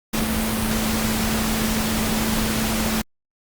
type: tone in noise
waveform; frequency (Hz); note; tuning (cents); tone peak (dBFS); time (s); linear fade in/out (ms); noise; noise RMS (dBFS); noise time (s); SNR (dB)
sine; 220; A3; 0; -23; 0.13-3.02; 10; pink; -24; 0.13-3.02; -2
effects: Opus 48 kbps